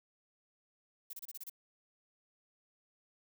violet noise bursts, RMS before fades -45 dBFS, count 7, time 1.1-1.498 s, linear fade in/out 5 ms, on 32 ms, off 29 ms, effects none

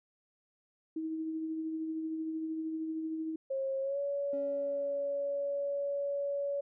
sine tone with tremolo, 318.9 Hz, D#4, 43 cents sharp, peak -32 dBFS, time 0.96-3.36 s, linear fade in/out 5 ms, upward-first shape triangle, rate 13 Hz, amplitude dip 35%
sine tone with pitch glide, 538 to 565.1 Hz, C5 to C#5, +48 to +33 cents, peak -31 dBFS, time 3.5-6.61 s, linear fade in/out 10 ms, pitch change +85 cents, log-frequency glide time 3.81-3.99 s
triangle tone with exponential decay, 278.3 Hz, C#4, 7 cents sharp, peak -38 dBFS, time 4.33-6.27 s, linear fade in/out 2 ms, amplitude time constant 420 ms
effects none

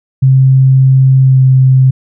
sine tone with pitch glide, 132.5 to 131.05 Hz, C3 to C3, +22 to +3 cents, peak -3 dBFS, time 0.22-1.91 s, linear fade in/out 10 ms, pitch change -19 cents, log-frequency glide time 1.21-1.41 s, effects none

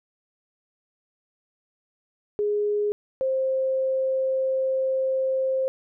sine tone pair in turn, 415.3 / 527 Hz, G#4 / C5, 0 / +12 cents, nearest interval major third, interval 412 cents, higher second, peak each -21 dBFS, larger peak neither, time 2.39-2.92 / 3.21-5.68 s, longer second, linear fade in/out 0 ms, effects none

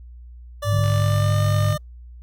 25% pulse tone with pitch glide, 583 to 603.9 Hz, D5 to D5, -13 to +48 cents, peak -22 dBFS, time 0.62-1.78 s, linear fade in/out 10 ms, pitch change +61 cents, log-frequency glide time 0.81-1.39 s
sine tone, 102.9 Hz, G#2, 16 cents flat, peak -17 dBFS, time 0.64-1.76 s, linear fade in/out 50 ms
sine tone with vibrato, 146.83 Hz, D3, in tune, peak -23 dBFS, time 0.72-1.77 s, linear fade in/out 10 ms, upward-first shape sine, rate 12 Hz, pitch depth 43 cents each way
click train, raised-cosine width 0.2 ms, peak -18 dBFS, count 45, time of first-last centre 0.84-1.725 s, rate 49.7 Hz
effects added 60 Hz sine -38 dBFS peak until 2.22 s + Opus 48 kbps

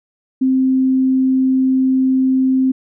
sine tone, 261.6 Hz, C4, in tune, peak -11 dBFS, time 0.41-2.72 s, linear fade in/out 10 ms, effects none

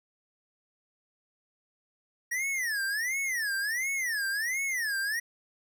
square tone with vibrato, 1864.7 Hz, A#6, in tune, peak -29 dBFS, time 2.31-5.2 s, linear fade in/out 10 ms, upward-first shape sine, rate 1.4 Hz, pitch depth 290 cents each way, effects none

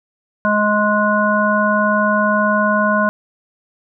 harmonic tone, 209.5 Hz, G#3, 15 cents sharp, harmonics 1 / 3 / 5 / 7, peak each -18 / -18 / -18 / -18 dBFS, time 0.45-3.09 s, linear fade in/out 0 ms, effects none

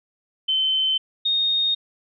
sine tone pair in turn, 3073 / 3704 Hz, G7 / A#7, -35 / -12 cents, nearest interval minor third, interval 323 cents, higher second, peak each -18 / -18 dBFS, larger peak neither, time 0.48-0.98 / 1.25-1.75 s, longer neither, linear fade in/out 10 ms, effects none

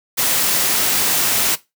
white noise, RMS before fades -17 dBFS, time 0.17-1.56 s, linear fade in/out 20 ms, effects noise-tail reverb RT60 0.2 s tail -17 dB re dry + high-pass 100 Hz 12 dB/octave

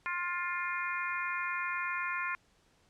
harmonic tone with a mistuned harmonic, 352.3 Hz, F4, 15 cents sharp, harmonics 3 / 4 / 5 / 6 / 7, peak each -37 / -38 / -39 / -40 / -40 dBFS, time 0.06-2.35 s, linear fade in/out 0 ms, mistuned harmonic 7, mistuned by -17 cents, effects pink hiss -68 dBFS RMS until 2.89 s + low-pass 8000 Hz 12 dB/octave

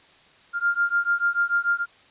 sine beating tone pair, 1396.9 / 1403.7 Hz, F6 / F6, 0 / +8 cents, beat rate 6.8 Hz, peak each -23 dBFS, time 0.53-1.86 s, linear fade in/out 50 ms, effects white hiss -54 dBFS RMS until 2.1 s + resampled to 8000 Hz

